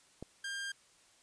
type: click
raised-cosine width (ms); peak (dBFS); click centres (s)
2; -29; 0.226
type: tone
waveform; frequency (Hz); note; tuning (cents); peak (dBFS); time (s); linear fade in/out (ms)
sawtooth; 1600; G6; +35; -34; 0.44-0.72; 5
effects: white hiss -65 dBFS RMS until 1.22 s + resampled to 22050 Hz